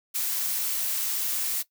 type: noise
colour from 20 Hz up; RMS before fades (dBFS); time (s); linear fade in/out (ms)
blue; -28; 0.14-1.63; 20
effects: noise-tail reverb RT60 0.1 s tail -17 dB re dry